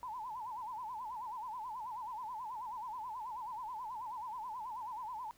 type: tone with vibrato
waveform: sine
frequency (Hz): 932.3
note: A#5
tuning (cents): 0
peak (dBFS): -40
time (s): 0.03-5.31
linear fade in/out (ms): 0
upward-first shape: sine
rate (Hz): 9.3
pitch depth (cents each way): 170
effects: pink hiss -66 dBFS RMS until 5.37 s